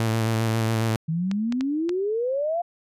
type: tone with vibrato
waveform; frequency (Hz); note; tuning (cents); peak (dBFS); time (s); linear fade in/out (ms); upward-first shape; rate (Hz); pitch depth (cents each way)
sawtooth; 112.3; A2; +36; -17; 0-0.96; 0; square; 7.4; 22
type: exponential sweep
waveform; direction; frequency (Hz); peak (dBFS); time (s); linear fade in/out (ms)
sine; up; 155.56 to 710; -22; 1.08-2.62; 10
type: clicks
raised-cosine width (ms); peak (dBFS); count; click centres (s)
0.2; -16; 4; 1.314 / 1.524 / 1.609 / 1.893
effects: resampled to 32000 Hz